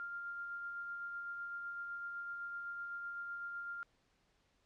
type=tone with tremolo; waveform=sine; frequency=1396.9 Hz; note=F6; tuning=in tune; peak=-40 dBFS; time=0-3.83 s; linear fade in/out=0 ms; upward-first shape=sine; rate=7.9 Hz; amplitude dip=25%; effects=pink hiss -75 dBFS RMS until 4.65 s + low-pass 6000 Hz 12 dB/octave